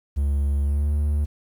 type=tone with pitch glide; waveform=triangle; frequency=70.6 to 73.77 Hz; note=C#2 to D2; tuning=+32 to +8 cents; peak=-17 dBFS; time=0.16-1.26 s; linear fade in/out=20 ms; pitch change=+76 cents; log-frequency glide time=0.63-0.91 s; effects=9-bit